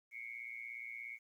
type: tone with amplitude modulation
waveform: sine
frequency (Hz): 2200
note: C#7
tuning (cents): -14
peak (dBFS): -40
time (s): 0.11-1.19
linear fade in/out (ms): 50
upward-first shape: sine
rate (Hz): 117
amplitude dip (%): 85
effects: 12-bit